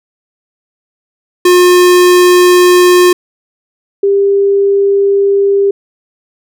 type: tone pair in turn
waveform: square / sine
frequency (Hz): 358.3 / 397.9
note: F4 / G4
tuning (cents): +44 / +26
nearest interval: major second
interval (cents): 182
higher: second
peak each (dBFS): -4 / -6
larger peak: first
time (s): 1.45-3.13 / 4.03-5.71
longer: neither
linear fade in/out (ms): 5
effects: none